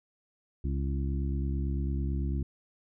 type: harmonic tone with a mistuned harmonic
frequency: 69 Hz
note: C#2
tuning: 7 cents flat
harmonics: 1 / 2 / 3 / 4 / 5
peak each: -29 / -35 / -39 / -41 / -43 dBFS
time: 0.64-2.43 s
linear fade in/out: 5 ms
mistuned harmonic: 5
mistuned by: -24 cents
effects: none